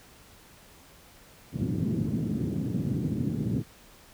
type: band-pass noise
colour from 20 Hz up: white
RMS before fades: -29 dBFS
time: 1.52-3.64 s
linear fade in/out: 50 ms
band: 100 to 260 Hz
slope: 24 dB/octave
effects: pink hiss -54 dBFS RMS until 4.13 s